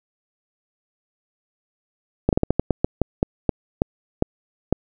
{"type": "slowing click train", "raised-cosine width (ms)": 2, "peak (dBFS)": -3, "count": 14, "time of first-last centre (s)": [2.29, 4.726], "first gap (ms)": 38, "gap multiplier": 1.24, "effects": []}